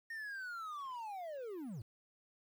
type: linear sweep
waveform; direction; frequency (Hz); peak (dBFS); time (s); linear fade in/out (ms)
triangle; down; 1850 to 94.4; -40; 0.1-1.82; 5
effects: 11-bit